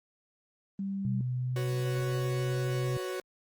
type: tone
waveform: sine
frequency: 195.9 Hz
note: G3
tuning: 1 cent flat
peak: -31 dBFS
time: 0.79-1.21 s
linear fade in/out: 2 ms
type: tone with pitch glide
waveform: sine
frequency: 125.5 to 129.4 Hz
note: B2 to C3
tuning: +28 to -19 cents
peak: -29 dBFS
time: 1.05-2.97 s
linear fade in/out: 2 ms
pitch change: +53 cents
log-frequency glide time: 1.34-1.99 s
type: chord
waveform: 45% pulse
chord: F# suspended fourth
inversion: none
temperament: equal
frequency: 370 / 493.9 / 554.4 Hz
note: F#4 / B4 / C#5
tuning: 0 / 0 / 0 cents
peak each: -35 / -41 / -41 dBFS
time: 1.56-3.2 s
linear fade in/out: 2 ms
effects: Opus 24 kbps